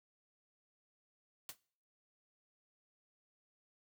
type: noise with exponential decay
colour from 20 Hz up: white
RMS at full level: -41 dBFS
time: 1.49-1.57 s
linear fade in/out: 2 ms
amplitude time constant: 17 ms
effects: noise-tail reverb RT60 0.5 s tail -22 dB re dry